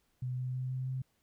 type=tone with pitch steps; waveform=sine; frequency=126.2 / 127.22 / 128.26 / 129.3 / 130.35 Hz; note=B2 / C3 / C3 / C3 / C3; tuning=+38 / -48 / -34 / -20 / -6 cents; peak=-33 dBFS; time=0.22-1.02 s; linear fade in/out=5 ms; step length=160 ms; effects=pink hiss -75 dBFS RMS until 1.22 s